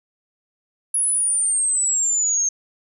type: exponential sweep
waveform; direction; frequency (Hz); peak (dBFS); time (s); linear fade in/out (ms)
sine; down; 10548 to 6370; -17; 0.94-2.49; 5
effects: none